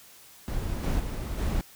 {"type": "noise with level steps", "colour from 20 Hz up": "brown", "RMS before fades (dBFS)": [-31, -26, -32, -27], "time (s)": [0.48, 1.61], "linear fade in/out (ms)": 0, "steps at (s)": [0.83, 0.99, 1.38], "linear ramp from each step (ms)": 10, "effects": ["white hiss -52 dBFS RMS until 1.75 s"]}